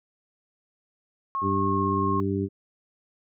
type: tone with pitch glide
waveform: sine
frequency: 1086 to 1077.9 Hz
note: C#6 to C#6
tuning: -36 to -49 cents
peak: -25 dBFS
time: 1.35-2.2 s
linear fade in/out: 0 ms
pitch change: -13 cents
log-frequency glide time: 1.63-1.86 s
type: harmonic tone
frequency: 98 Hz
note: G2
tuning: in tune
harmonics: 1 / 2 / 3 / 4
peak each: -29 / -29 / -29 / -29 dBFS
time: 1.41-2.49 s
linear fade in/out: 50 ms
effects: none